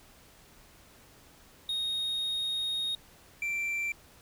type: tone pair in turn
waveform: triangle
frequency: 3729 / 2349 Hz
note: A#7 / D7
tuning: 0 / 0 cents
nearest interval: minor sixth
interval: 800 cents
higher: first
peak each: -28 dBFS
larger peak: neither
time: 1.69-2.95 / 3.42-3.92 s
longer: first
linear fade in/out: 2 ms
effects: pink hiss -57 dBFS RMS until 4.21 s